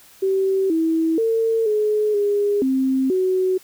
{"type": "tone with pitch steps", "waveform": "sine", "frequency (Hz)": [384.7, 324.2, 451.7, 424.4, 408.8, 264, 372.7], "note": ["G4", "E4", "A4", "G#4", "G#4", "C4", "F#4"], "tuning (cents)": [-33, -29, 45, 38, -27, 16, 13], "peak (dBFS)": -16, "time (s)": [0.22, 3.58], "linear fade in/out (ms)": 10, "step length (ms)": 480, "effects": ["white hiss -49 dBFS RMS until 3.63 s"]}